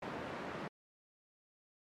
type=band-pass noise; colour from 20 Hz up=pink; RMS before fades=-43 dBFS; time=0.02-0.68 s; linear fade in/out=5 ms; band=200 to 1800 Hz; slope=12 dB/octave; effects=MP3 64 kbps